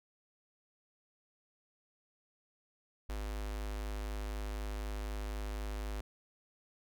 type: tone with notch filter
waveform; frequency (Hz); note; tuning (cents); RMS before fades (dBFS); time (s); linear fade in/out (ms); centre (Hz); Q
square; 52; G#1; +3; -39; 3.09-6.01; 5; 120; 0.57
effects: none